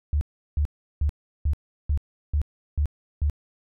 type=tone bursts; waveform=sine; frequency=73.42 Hz; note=D2; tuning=in tune; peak=-19 dBFS; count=8; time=0.13-3.298 s; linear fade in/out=0 ms; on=81 ms; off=360 ms; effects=none